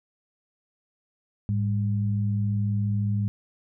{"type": "tone pair together", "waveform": "sine", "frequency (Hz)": [106.1, 200.3], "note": ["G#2", "G3"], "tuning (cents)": [38, 38], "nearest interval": "major seventh", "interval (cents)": 1100, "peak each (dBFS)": [-23, -29], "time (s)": [1.49, 3.28], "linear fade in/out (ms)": 0, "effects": []}